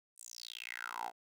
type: tone with high-pass filter sweep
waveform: 10% pulse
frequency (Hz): 58.8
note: A#1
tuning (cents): +16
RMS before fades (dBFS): -45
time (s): 0.16-1.12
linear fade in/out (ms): 50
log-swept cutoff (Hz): 9300 to 670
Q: 6.6
effects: none